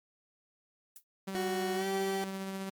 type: noise with exponential decay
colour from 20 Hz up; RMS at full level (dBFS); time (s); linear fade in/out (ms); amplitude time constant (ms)
violet; -43; 0.96-1.04; 2; 17
type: tone with tremolo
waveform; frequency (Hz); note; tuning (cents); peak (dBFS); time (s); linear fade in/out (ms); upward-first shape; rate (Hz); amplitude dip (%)
sawtooth; 192.9; G3; -28; -31; 1.27-2.7; 10; triangle; 15; 30
type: tone with pitch glide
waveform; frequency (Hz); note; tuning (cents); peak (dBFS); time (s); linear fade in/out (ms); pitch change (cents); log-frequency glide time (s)
30% pulse; 370 to 387.9; F#4 to G4; 0 to -18; -29; 1.35-2.24; 0; +82; 1.75-1.86
effects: MP3 96 kbps